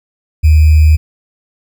sine tone with sample-and-hold, 77.4 Hz, D#2, 9 cents flat, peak -3 dBFS, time 0.43-0.97 s, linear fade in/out 20 ms, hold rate 2450 Hz, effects none

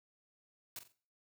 white noise with echo, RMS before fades -44 dBFS, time 0.76-0.79 s, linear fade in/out 2 ms, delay 44 ms, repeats 3, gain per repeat -10 dB, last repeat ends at 0.922 s, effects noise-tail reverb RT60 0.4 s tail -17 dB re dry + high-pass 100 Hz 12 dB/octave

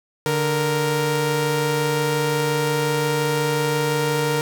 sawtooth tone pair together, 146.84 / 466.2 Hz, D3 / A#4, 0 / 0 cents, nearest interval octave + minor sixth, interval 2000 cents, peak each -19 / -17 dBFS, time 0.26-4.41 s, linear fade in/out 0 ms, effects none

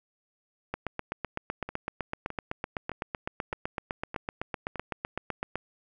two click trains, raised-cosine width 0.5 ms, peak -21 / -16 dBFS, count 6 / 39, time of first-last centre 1.69-4.757 / 0.74-5.556 s, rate 1.63 / 7.89 Hz, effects none

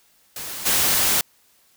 white noise with level steps, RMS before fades -32 / -19 dBFS, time 0.36-1.21 s, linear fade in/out 2 ms, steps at 0.65 s, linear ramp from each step 20 ms, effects white hiss -59 dBFS RMS until 1.76 s

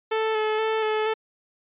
sawtooth tone with vibrato, 436.1 Hz, A4, 15 cents flat, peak -18 dBFS, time 0.11-1.14 s, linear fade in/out 10 ms, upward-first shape square, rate 2.1 Hz, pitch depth 17 cents each way, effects resampled to 8000 Hz

